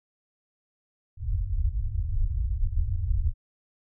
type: low-pass noise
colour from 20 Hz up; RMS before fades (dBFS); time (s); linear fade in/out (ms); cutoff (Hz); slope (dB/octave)
pink; -26; 1.17-3.34; 50; 100; 48
effects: none